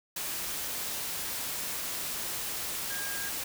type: tone in noise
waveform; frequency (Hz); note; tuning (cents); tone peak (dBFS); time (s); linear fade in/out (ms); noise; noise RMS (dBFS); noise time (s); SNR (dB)
sine; 1623; G#6; -40; -38; 2.9-3.29; 5; white; -35; 0.16-3.44; -6
effects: none